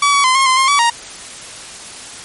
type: tone with pitch steps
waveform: sawtooth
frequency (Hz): 1142 / 1130 / 1031 / 1074 / 1036 / 1064 / 1142 / 937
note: D6 / C#6 / C6 / C6 / C6 / C6 / D6 / A#5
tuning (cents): -49 / +33 / -26 / +45 / -17 / +29 / -49 / +9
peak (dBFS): -6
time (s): 0.02-0.9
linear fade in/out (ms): 5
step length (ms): 110
effects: white hiss -32 dBFS RMS until 2.24 s + MP3 48 kbps